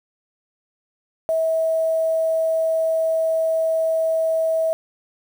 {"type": "tone with quantisation", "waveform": "sine", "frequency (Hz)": 647, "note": "E5", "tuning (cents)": -32, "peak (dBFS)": -17, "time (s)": [1.29, 4.73], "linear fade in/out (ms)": 0, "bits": 7, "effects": []}